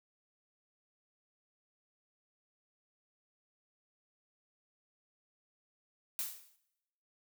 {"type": "noise with exponential decay", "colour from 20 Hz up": "blue", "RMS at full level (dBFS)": -34, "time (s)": [6.19, 6.56], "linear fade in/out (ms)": 0, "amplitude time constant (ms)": 80, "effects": ["noise-tail reverb RT60 0.9 s tail -19 dB re dry"]}